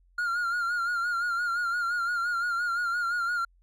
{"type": "tone with vibrato", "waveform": "triangle", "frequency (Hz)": 1408, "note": "F6", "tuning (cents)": 14, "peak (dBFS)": -24, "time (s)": [0.18, 3.45], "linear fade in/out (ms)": 5, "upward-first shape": "sine", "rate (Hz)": 5.8, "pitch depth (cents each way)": 54, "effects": ["added 44 Hz sine -59 dBFS peak until 3.62 s"]}